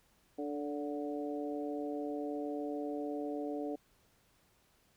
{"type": "harmonic tone with a mistuned harmonic", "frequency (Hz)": 146.5, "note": "D3", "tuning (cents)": -4, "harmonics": [2, 3, 4, 5], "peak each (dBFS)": [-38, -41, -43, -46], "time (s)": [0.38, 3.76], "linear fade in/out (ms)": 10, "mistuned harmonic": 4, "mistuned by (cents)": -23, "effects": ["pink hiss -70 dBFS RMS until 4.96 s"]}